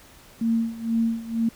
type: tone with tremolo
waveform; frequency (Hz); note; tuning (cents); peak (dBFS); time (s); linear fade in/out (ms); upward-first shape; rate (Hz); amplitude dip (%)
sine; 228.2; A#3; -37; -18; 0.41-1.49; 5; sine; 2.1; 85
effects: pink hiss -50 dBFS RMS until 1.55 s